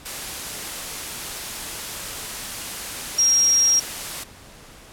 sine tone in noise, 5620 Hz, F8, 10 cents sharp, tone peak -14 dBFS, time 3.18-3.8 s, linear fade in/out 10 ms, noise white, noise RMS -31 dBFS, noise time 0.05-4.24 s, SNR +14 dB, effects pink hiss -45 dBFS RMS until 4.92 s + low-pass 12000 Hz 12 dB/octave

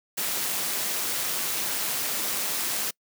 white noise with amplitude modulation, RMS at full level -26 dBFS, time 0.17-2.91 s, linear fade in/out 10 ms, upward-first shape sine, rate 204 Hz, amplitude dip 50%, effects noise-tail reverb RT60 0.1 s tail -26 dB re dry + high-pass 150 Hz 12 dB/octave

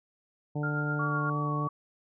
harmonic tone, 148.1 Hz, D3, 15 cents sharp, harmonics 1 / 2 / 3 / 4 / 5 / 6, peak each -30 / -36 / -40 / -42 / -44 / -46 dBFS, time 0.55-1.68 s, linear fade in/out 10 ms
sine tone with tremolo, 1400 Hz, F6, 4 cents sharp, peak -30 dBFS, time 0.63-1.3 s, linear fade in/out 5 ms, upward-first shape triangle, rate 8 Hz, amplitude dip 55%
sine tone with vibrato, 1125 Hz, C#6, 25 cents sharp, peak -32 dBFS, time 0.99-1.69 s, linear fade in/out 5 ms, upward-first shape triangle, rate 3.1 Hz, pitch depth 23 cents each way
effects none

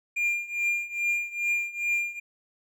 triangle tone with tremolo, 2401 Hz, D7, 38 cents sharp, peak -20 dBFS, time 0.16-2.2 s, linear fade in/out 10 ms, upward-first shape triangle, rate 2.4 Hz, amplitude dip 90%, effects none

